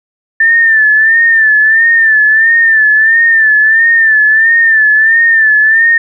sine tone with vibrato, 1780 Hz, A6, 20 cents sharp, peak -4 dBFS, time 0.4-5.98 s, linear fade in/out 5 ms, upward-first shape sine, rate 1.5 Hz, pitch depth 63 cents each way, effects none

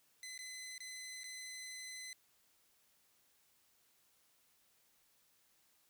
15% pulse tone with dropouts, 2028 Hz, B6, 45 cents sharp, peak -40 dBFS, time 0.23-2.13 s, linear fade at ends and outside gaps 1 ms, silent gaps 0.378-0.39 / 0.78-0.804 / 1.234-1.241 s, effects white hiss -73 dBFS RMS until 5.89 s

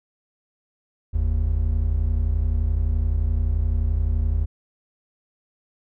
triangle tone pair together, 46.19 / 77.8 Hz, F#1 / D#2, -2 / 0 cents, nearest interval major sixth, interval 902 cents, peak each -20 / -19 dBFS, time 1.13-4.46 s, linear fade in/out 20 ms, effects none

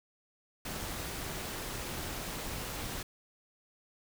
pink noise with amplitude modulation, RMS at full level -37 dBFS, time 0.65-3.03 s, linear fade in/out 5 ms, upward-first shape sine, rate 220 Hz, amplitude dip 45%, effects none

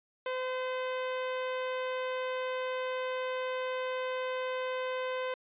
sawtooth tone, 512 Hz, C5, 38 cents flat, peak -28 dBFS, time 0.26-5.34 s, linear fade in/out 2 ms, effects resampled to 8000 Hz

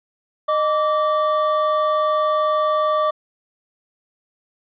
triangle tone pair together, 615.5 / 1162 Hz, D#5 / D6, -19 / -19 cents, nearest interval major seventh, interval 1100 cents, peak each -17 dBFS, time 0.48-3.11 s, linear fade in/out 10 ms, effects resampled to 11025 Hz

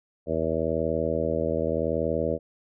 harmonic tone, 80.8 Hz, E2, 34 cents flat, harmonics 1 / 2 / 3 / 4 / 5 / 6 / 7 / 8, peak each -34 / -34 / -33 / -33 / -33 / -29 / -29 / -34 dBFS, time 0.26-2.39 s, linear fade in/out 50 ms, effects none

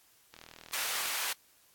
click train, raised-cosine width 0.2 ms, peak -30 dBFS, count 31, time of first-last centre 0.34-1.083 s, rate 40.4 Hz
pink high-pass noise, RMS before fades -34 dBFS, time 0.73-1.33 s, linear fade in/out 5 ms, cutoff 1200 Hz, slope 12 dB/octave
effects white hiss -64 dBFS RMS until 1.74 s + AAC 64 kbps

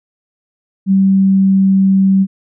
sine tone, 192.9 Hz, G3, 28 cents flat, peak -7 dBFS, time 0.86-2.27 s, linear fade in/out 50 ms, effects none

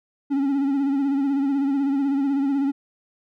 triangle tone with vibrato, 276.9 Hz, C#4, 2 cents flat, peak -17 dBFS, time 0.3-2.72 s, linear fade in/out 20 ms, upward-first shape sine, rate 16 Hz, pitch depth 55 cents each way, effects none

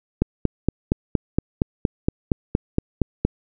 click train, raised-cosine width 3 ms, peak -4 dBFS, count 14, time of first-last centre 0.22-3.25 s, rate 4.29 Hz, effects none

